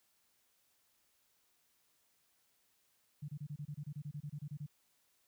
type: tone bursts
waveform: sine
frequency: 146.83 Hz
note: D3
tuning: in tune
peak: -40 dBFS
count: 16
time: 3.22-4.665 s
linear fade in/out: 10 ms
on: 65 ms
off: 27 ms
effects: white hiss -75 dBFS RMS until 5.27 s